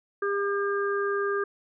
harmonic tone, 401.5 Hz, G4, 41 cents sharp, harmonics 1 / 3 / 4, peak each -26 / -31 / -32 dBFS, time 0.22-1.44 s, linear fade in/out 5 ms, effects none

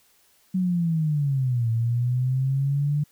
sine linear two-way sweep, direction down then up, 188.2 to 113.1 to 148.8 Hz, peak -20 dBFS, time 0.54-3.04 s, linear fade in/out 10 ms, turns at 1.7 s, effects white hiss -61 dBFS RMS until 3.11 s

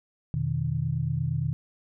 sine tone cluster, 86.9 / 126 / 154.6 Hz, F2 / B2 / D#3, -8 / +35 / -11 cents, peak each -34 / -28 / -28 dBFS, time 0.34-1.53 s, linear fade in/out 0 ms, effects none

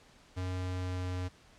square tone with pitch glide, 91.8 to 91.01 Hz, F#2 to F#2, -13 to -28 cents, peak -34 dBFS, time 0.36-1.29 s, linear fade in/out 20 ms, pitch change -15 cents, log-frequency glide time 0.56-1.17 s, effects pink hiss -60 dBFS RMS until 1.58 s + low-pass 7000 Hz 12 dB/octave

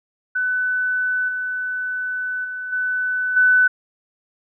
sine tone with level steps, 1500 Hz, F#6, 23 cents sharp, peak -18 / -22 / -26 / -19 / -11 dBFS, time 0.35-3.68 s, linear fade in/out 10 ms, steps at 1.28 / 2.44 / 2.72 / 3.36 s, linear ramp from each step 10 ms, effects none

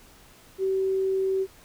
sine tone, 382.9 Hz, G4, 41 cents flat, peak -22 dBFS, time 0.58-1.47 s, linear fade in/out 50 ms, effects pink hiss -53 dBFS RMS until 1.64 s

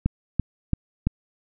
click train, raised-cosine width 5 ms, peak -8 dBFS, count 4, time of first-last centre 0.06-1.07 s, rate 2.97 Hz, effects none

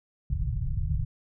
pink low-pass noise, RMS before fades -28 dBFS, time 0.3-1.05 s, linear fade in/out 5 ms, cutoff 160 Hz, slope 96 dB/octave, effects none

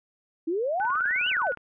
sine exponential two-way sweep, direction up then down, 311.1 to 3040 to 466.9 Hz, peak -24 dBFS, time 0.47-1.52 s, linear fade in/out 10 ms, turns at 1.29 s
sine tone with vibrato, 1480 Hz, F#6, in tune, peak -28 dBFS, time 0.8-1.55 s, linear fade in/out 10 ms, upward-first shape sine, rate 6.4 Hz, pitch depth 44 cents each way
click train, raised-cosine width 0.5 ms, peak -28 dBFS, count 16, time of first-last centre 0.8-1.573 s, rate 19.4 Hz
effects none

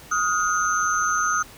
sine tone cluster, 1253 / 1434 / 6230 Hz, D#6 / F6 / G8, +12 / +45 / -12 cents, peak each -22 / -24 / -27 dBFS, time 0.11-1.43 s, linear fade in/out 10 ms, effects pink hiss -45 dBFS RMS until 1.57 s

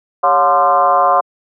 sine tone with frequency modulation, 880 Hz, A5, in tune, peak -8 dBFS, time 0.23-1.21 s, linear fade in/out 10 ms, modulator 161 Hz, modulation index 2.1, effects high-pass 400 Hz 12 dB/octave

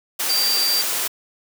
sine tone in noise, 4699 Hz, D8, in tune, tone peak -18 dBFS, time 0.29-0.82 s, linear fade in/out 10 ms, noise white, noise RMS -23 dBFS, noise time 0.19-1.08 s, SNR +2 dB, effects high-pass 300 Hz 12 dB/octave

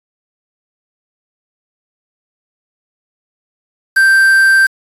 triangle tone with quantisation, 1568 Hz, G6, in tune, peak -4 dBFS, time 3.96-4.67 s, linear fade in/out 10 ms, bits 4, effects resampled to 32000 Hz

